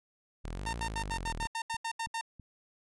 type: linear two-way sweep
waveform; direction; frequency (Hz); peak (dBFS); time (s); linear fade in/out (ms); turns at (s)
sawtooth; up then down; 36 to 59.3 to 36; -33; 0.44-1.47; 10; 0.73
type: tone bursts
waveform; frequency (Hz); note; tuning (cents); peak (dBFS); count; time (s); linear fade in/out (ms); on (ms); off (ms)
sawtooth; 911; A#5; -40; -29; 11; 0.66-2.212; 5; 72; 76
type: click train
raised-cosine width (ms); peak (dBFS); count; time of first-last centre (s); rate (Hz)
5; -37; 5; 1.09-2.397; 3.06
effects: resampled to 24000 Hz